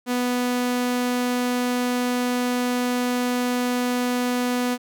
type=tone; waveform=sawtooth; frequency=246.9 Hz; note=B3; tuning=in tune; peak=-17 dBFS; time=0.06-4.78 s; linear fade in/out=50 ms; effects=none